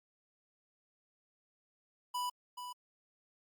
square tone with echo, 987.8 Hz, B5, in tune, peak -35 dBFS, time 2.14-2.3 s, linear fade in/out 10 ms, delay 430 ms, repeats 1, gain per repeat -8 dB, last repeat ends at 2.73 s, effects Opus 48 kbps

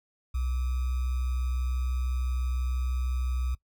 sine tone with sample-and-hold, 63 Hz, B1, 35 cents sharp, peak -26 dBFS, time 0.34-3.55 s, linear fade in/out 10 ms, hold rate 1225 Hz, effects noise-tail reverb RT60 0.1 s tail -20 dB re dry

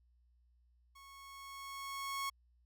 sawtooth tone with level ramp, 1100 Hz, C#6, 14 cents flat, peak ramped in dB -52 to -32 dBFS, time 0.95-2.3 s, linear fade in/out 10 ms, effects added 60 Hz sine -67 dBFS peak until 2.65 s

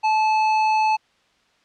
sine tone with hard clipping, 868 Hz, A5, 24 cents flat, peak -18 dBFS, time 0.03-0.97 s, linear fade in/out 20 ms, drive 12 dB, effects white hiss -61 dBFS RMS until 1.64 s + low-pass 4000 Hz 12 dB/octave

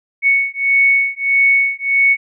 sine beating tone pair, 2217 / 2218.6 Hz, C#7 / C#7, 0 / +1 cents, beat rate 1.6 Hz, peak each -14 dBFS, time 0.22-2.17 s, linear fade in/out 50 ms, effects none

